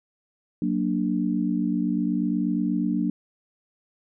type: chord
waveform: sine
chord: Gb augmented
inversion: none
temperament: equal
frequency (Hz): 185 / 233.1 / 293.7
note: Gb3 / Bb3 / D4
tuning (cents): 0 / 0 / 0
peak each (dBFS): -26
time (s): 0.62-3.1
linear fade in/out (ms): 2
effects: none